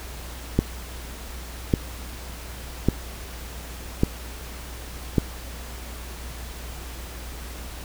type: click train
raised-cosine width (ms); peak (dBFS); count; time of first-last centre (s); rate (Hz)
3; -4; 5; 0.59-5.182; 0.871
effects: added 60 Hz sine -36 dBFS peak until 7.84 s + pink hiss -40 dBFS RMS until 7.84 s